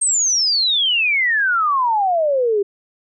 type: exponential sweep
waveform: sine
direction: down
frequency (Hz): 8570 to 390.3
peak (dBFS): -14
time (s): 0.01-2.63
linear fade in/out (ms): 10
effects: none